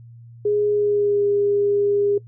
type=tone with pitch glide; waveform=sine; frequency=415.3 to 406.3 Hz; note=G#4 to G#4; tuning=0 to -38 cents; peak=-16 dBFS; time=0.45-2.18 s; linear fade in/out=5 ms; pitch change=-38 cents; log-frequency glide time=0.71-1.25 s; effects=noise-tail reverb RT60 0.1 s tail -20 dB re dry + added 117 Hz sine -40 dBFS peak until 2.27 s